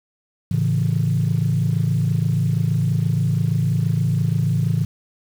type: chord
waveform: sine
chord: A major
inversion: none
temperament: equal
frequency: 110 / 138.59 / 164.81 Hz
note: A2 / C#3 / E3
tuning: 0 / 0 / 0 cents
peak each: -20 dBFS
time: 0.51-4.85 s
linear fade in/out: 5 ms
effects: tanh soft clip ceiling -10 dBFS + 7-bit